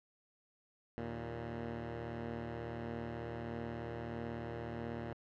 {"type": "tone pair together", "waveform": "10% pulse", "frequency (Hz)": [78.21, 116.54], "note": ["D#2", "A#2"], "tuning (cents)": [10, 0], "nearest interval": "perfect fifth", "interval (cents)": 690, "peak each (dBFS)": [-38, -33], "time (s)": [0.98, 5.13], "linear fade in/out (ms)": 0, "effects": ["low-pass 2000 Hz 12 dB/octave"]}